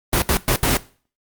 pink noise bursts at uneven times, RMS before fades -17 dBFS, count 4, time 0.13-0.22 / 0.29-0.37 / 0.48-0.56 / 0.63-0.77 s, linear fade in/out 0 ms, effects noise-tail reverb RT60 0.4 s tail -18 dB re dry + Opus 24 kbps

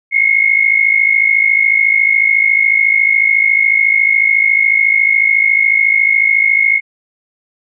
sine tone pair together, 2140 / 2194 Hz, C7 / C#7, +38 / -18 cents, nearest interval unison, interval 44 cents, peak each -11 dBFS, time 0.11-6.81 s, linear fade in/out 50 ms, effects none

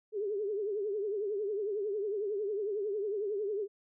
sine tone with vibrato, 411.6 Hz, G#4, 16 cents flat, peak -31 dBFS, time 0.12-3.68 s, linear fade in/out 50 ms, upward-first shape triangle, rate 11 Hz, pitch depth 130 cents each way, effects none

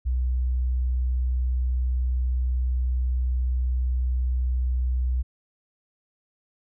sine tone, 62.6 Hz, B1, 24 cents sharp, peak -21 dBFS, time 0.05-5.23 s, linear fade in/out 20 ms, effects none

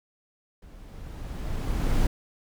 brown noise with level ramp, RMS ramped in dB -47 to -21 dBFS, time 0.62-2.07 s, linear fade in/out 5 ms, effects none

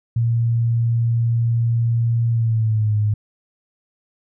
sine tone with pitch glide, 116.54 to 105.64 Hz, A#2 to G#2, 0 to +30 cents, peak -15 dBFS, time 0.16-3.14 s, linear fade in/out 5 ms, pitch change -170 cents, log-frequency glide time 2.3-2.96 s, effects none

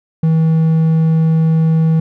triangle tone, 160.9 Hz, E3, 42 cents flat, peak -7 dBFS, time 0.23-2 s, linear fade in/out 5 ms, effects none

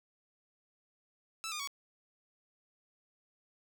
10% pulse tone with pitch steps, 1318.5 / 1216.1 / 1121.6 Hz, E6 / D#6 / C#6, 0 / -40 / +20 cents, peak -29 dBFS, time 1.44-1.674 s, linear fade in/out 0 ms, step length 78 ms, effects none

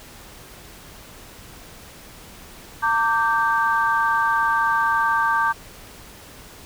sine tone cluster, 911 / 1168 / 1568 Hz, A#5 / D6 / G6, -40 / -10 / 0 cents, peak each -21 dBFS, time 2.82-5.53 s, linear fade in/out 20 ms, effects tanh soft clip ceiling -7 dBFS + pink hiss -43 dBFS RMS until 6.65 s

